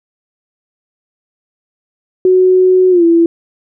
sine tone with pitch glide, 370 to 335.4 Hz, F#4 to E4, 0 to +30 cents, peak -5 dBFS, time 2.25-3.26 s, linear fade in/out 2 ms, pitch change -170 cents, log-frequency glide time 2.9-3.04 s, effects none

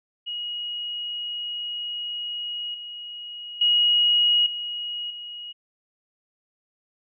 sine tone with level steps, 2894 Hz, F#7, 39 cents flat, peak -28 / -34 / -16 / -28 / -34 dBFS, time 0.26-5.53 s, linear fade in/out 20 ms, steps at 2.74 / 3.61 / 4.46 / 5.1 s, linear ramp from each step 5 ms, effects none

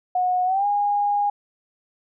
sine tone with pitch glide, 729 to 818.3 Hz, F#5 to G#5, -26 to -26 cents, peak -18 dBFS, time 0.15-1.3 s, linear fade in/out 5 ms, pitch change +200 cents, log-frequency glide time 0.45-0.66 s, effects none

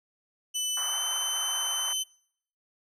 20% pulse tone with pitch glide, 3000 to 3056 Hz, F#7 to G7, +23 to -45 cents, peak -22 dBFS, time 0.54-2.04 s, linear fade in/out 20 ms, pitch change +32 cents, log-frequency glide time 0.78-0.99 s
pink band-pass noise, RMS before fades -41 dBFS, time 0.77-1.93 s, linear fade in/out 2 ms, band 840 to 1600 Hz, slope 24 dB/octave
effects noise-tail reverb RT60 0.7 s tail -26 dB re dry

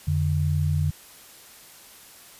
sine tone pair together, 87.33 / 148 Hz, F2 / D3, 0 / +14 cents, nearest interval major sixth, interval 914 cents, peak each -23 dBFS, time 0.07-0.91 s, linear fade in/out 10 ms, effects white hiss -48 dBFS RMS until 2.39 s + resampled to 32000 Hz

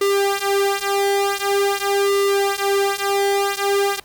sawtooth tone with flanger, 398.4 Hz, G4, 28 cents sharp, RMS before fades -19 dBFS, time 0.01-4 s, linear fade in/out 5 ms, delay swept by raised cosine 1.2 to 5.8 ms, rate 0.46 Hz, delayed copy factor -0.9, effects pink hiss -51 dBFS RMS until 4.04 s

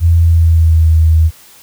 sine tone with pitch glide, 84 to 80.16 Hz, E2 to E2, +33 to -48 cents, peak -5 dBFS, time 0-1.31 s, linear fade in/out 50 ms, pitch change -81 cents, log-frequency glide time 0.16-0.88 s, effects white hiss -41 dBFS RMS until 1.62 s

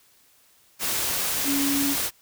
sine tone in noise, 280 Hz, C#4, 18 cents sharp, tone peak -23 dBFS, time 1.44-1.96 s, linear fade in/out 50 ms, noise white, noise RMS -26 dBFS, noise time 0.79-2.11 s, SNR 0 dB, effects white hiss -59 dBFS RMS until 2.21 s

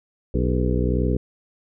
harmonic tone with a mistuned harmonic, 61.9 Hz, B1, 5 cents sharp, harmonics 1 / 2 / 3 / 4 / 5 / 6 / 7 / 8, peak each -22 / -25 / -27 / -28 / -29 / -30 / -30 / -31 dBFS, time 0.34-1.17 s, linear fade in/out 5 ms, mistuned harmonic 6, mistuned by +99 cents, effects none

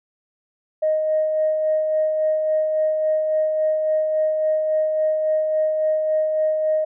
sine tone with tremolo, 622.3 Hz, D#5, in tune, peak -15 dBFS, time 0.82-6.85 s, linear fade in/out 10 ms, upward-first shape sine, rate 3.6 Hz, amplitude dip 35%, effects tanh soft clip ceiling -11 dBFS

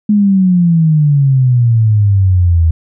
sine exponential sweep, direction down, 212.2 to 80.1 Hz, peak -6 dBFS, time 0.09-2.71 s, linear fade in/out 5 ms, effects none

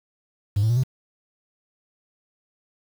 triangle tone with pitch steps, 101.7 / 110.27 / 119.55 / 129.62 Hz, G#2 / A2 / A#2 / C3, -36 / +4 / +44 / -16 cents, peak -14 dBFS, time 0.56-0.836 s, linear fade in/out 10 ms, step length 69 ms, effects tanh soft clip ceiling -13 dBFS + 7-bit

